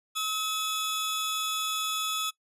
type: tone pair together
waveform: sawtooth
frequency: 1282 / 3427 Hz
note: E6 / A7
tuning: -49 / -46 cents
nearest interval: octave + perfect fourth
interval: 1703 cents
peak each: -28 dBFS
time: 0.15-2.31 s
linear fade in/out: 20 ms
effects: noise-tail reverb RT60 0.1 s tail -21 dB re dry + resampled to 32000 Hz